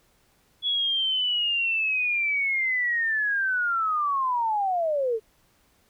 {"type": "linear sweep", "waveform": "sine", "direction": "down", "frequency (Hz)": [3395, 425.2], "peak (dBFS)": -22, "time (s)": [0.62, 5.2], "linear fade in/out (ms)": 50, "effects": ["pink hiss -64 dBFS RMS until 5.89 s"]}